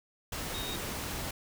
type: tone in noise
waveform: sine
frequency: 3733 Hz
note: A#7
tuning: 2 cents sharp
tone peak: -39 dBFS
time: 0.54-0.76 s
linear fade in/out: 5 ms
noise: pink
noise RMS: -37 dBFS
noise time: 0.32-1.31 s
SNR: -5 dB
effects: none